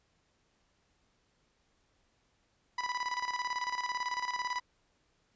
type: tone with tremolo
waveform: 30% pulse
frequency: 987.8 Hz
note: B5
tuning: in tune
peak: -28 dBFS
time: 2.78-4.6 s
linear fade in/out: 5 ms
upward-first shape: square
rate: 18 Hz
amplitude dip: 65%
effects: pink hiss -73 dBFS RMS until 5.35 s + resampled to 16000 Hz